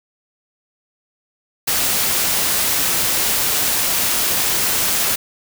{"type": "noise", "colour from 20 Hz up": "white", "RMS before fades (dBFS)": -18, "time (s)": [1.67, 5.16], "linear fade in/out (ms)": 10, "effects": []}